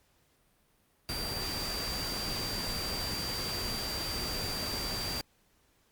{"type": "tone in noise", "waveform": "sine", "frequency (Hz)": 4708, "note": "D8", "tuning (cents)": 3, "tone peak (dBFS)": -36, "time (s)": [1.09, 5.21], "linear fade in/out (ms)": 0, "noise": "pink", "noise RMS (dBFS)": -37, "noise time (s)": [1.09, 5.21], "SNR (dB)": -2, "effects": ["pink hiss -69 dBFS RMS until 5.91 s", "Opus 48 kbps"]}